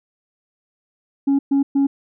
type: tone bursts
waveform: sine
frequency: 277.2 Hz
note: C#4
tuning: in tune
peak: -11 dBFS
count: 3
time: 1.27-1.87 s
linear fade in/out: 10 ms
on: 120 ms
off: 120 ms
effects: tanh soft clip ceiling -12 dBFS